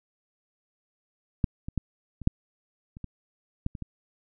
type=clicks; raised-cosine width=5 ms; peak=-10 / -22 / -14 / -26 / -7 / -30 / -23 / -15 / -25 / -22 dBFS; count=10; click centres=1.442 / 1.685 / 1.777 / 2.217 / 2.274 / 2.969 / 3.043 / 3.664 / 3.752 / 3.823 s; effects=none